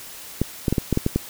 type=clicks; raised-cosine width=3 ms; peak=-6 dBFS; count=8; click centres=0.416 / 0.682 / 0.726 / 0.782 / 0.927 / 0.974 / 1.064 / 1.16 s; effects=white hiss -39 dBFS RMS until 1.29 s